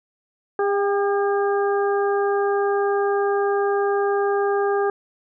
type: harmonic tone with a mistuned harmonic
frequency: 403.3 Hz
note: G4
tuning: 49 cents sharp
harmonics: 1 / 2 / 3 / 4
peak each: -19 / -25 / -29 / -31 dBFS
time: 0.59-4.9 s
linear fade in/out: 2 ms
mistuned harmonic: 2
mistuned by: -21 cents
effects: none